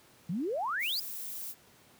sine exponential sweep, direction up, 155.56 to 5160 Hz, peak -30 dBFS, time 0.29-1 s, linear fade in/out 5 ms
violet noise, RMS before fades -40 dBFS, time 0.79-1.55 s, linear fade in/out 50 ms
effects pink hiss -60 dBFS RMS until 1.99 s + high-pass 100 Hz 12 dB/octave

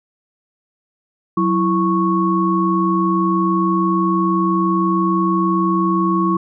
sine tone cluster, 185.7 / 331.8 / 1105 Hz, F#3 / E4 / C#6, +7 / +11 / -6 cents, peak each -18 dBFS, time 1.37-6.37 s, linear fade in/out 5 ms, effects none

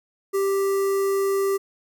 square tone with notch filter, 392.3 Hz, G4, 1 cent sharp, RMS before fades -22 dBFS, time 0.33-1.58 s, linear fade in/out 20 ms, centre 3300 Hz, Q 0.54, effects none

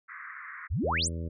white band-pass noise, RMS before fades -43 dBFS, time 0.08-0.68 s, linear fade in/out 20 ms, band 1100 to 2100 Hz, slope 96 dB/octave
sine exponential sweep, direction up, 58.7 to 9990 Hz, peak -26 dBFS, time 0.7-1.09 s, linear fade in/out 20 ms
harmonic tone, 83 Hz, E2, 12 cents sharp, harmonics 1 / 2 / 3 / 4 / 5 / 6 / 7, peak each -33 / -39 / -43 / -45 / -47 / -49 / -50 dBFS, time 0.83-1.29 s, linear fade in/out 10 ms
effects none

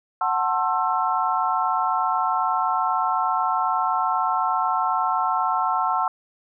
sine chord, F# half-diminished seventh, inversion none, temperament just, 740 / 888 / 1065.6 / 1332 Hz, F#5 / A5 / C6 / E6, 0 / +16 / +31 / +18 cents, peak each -25 dBFS, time 0.21-6.08 s, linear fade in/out 2 ms, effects none

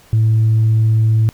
sine tone, 110.6 Hz, A2, 9 cents sharp, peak -8 dBFS, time 0.13-1.29 s, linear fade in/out 0 ms, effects tanh soft clip ceiling -7 dBFS + pink hiss -47 dBFS RMS until 1.33 s

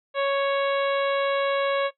harmonic tone, 554.4 Hz, C#5, in tune, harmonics 1 / 2 / 3 / 4 / 5 / 6 / 7, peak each -22 / -28 / -32 / -34 / -36 / -38 / -39 dBFS, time 0.14-1.91 s, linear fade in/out 50 ms, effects noise-tail reverb RT60 0.1 s tail -17 dB re dry

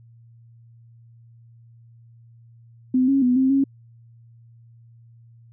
sine tone with pitch steps, 256 / 273.5 / 248.5 / 262.9 / 273.5 Hz, C4 / C#4 / B3 / C4 / C#4, -38 / -23 / +11 / +8 / -23 cents, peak -15 dBFS, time 2.94-3.64 s, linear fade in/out 5 ms, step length 140 ms, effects added 116 Hz sine -47 dBFS peak until 5.52 s

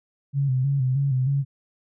sine tone with vibrato, 134.1 Hz, C3, 43 cents sharp, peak -19 dBFS, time 0.33-1.45 s, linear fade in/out 50 ms, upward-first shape square, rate 3.2 Hz, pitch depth 69 cents each way, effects none

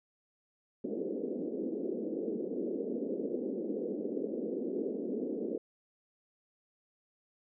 white band-pass noise, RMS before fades -36 dBFS, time 0.84-5.58 s, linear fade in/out 5 ms, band 210 to 480 Hz, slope 48 dB/octave, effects none

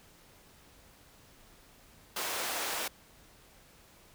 pink high-pass noise, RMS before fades -35 dBFS, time 2.16-2.88 s, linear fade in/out 5 ms, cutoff 540 Hz, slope 12 dB/octave, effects pink hiss -59 dBFS RMS until 4.14 s

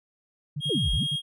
sine tone bursts, 146.83 Hz, D3, in tune, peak -28 dBFS, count 7, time 0.56-1.162 s, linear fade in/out 10 ms, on 50 ms, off 42 ms
triangle tone, 3257 Hz, G#7, 34 cents flat, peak -25 dBFS, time 0.6-1.22 s, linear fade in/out 50 ms
sine exponential two-way sweep, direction down then up, 564 to 41.2 to 306.2 Hz, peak -24 dBFS, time 0.69-1.04 s, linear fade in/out 20 ms, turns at 0.93 s
effects none

